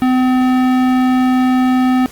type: tone with tanh clipping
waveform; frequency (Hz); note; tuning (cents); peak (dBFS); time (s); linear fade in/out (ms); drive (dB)
sine; 255.3; C4; -42; -12; 0.02-2.06; 0; 18
effects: pink hiss -38 dBFS RMS until 2.11 s + Opus 32 kbps